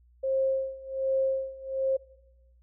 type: tone with tremolo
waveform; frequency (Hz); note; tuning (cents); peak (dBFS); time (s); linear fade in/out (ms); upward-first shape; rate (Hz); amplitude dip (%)
sine; 533; C5; +32; -22; 0.23-1.97; 10; sine; 1.3; 90
effects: noise-tail reverb RT60 1.0 s tail -21 dB re dry + added 60 Hz sine -57 dBFS peak until 2.62 s